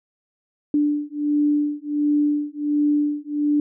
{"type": "beating tone pair", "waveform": "sine", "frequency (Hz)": [293.7, 295.1], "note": ["D4", "D4"], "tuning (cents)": [0, 8], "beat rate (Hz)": 1.4, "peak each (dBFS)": -21, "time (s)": [0.74, 3.6], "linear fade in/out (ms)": 2, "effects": []}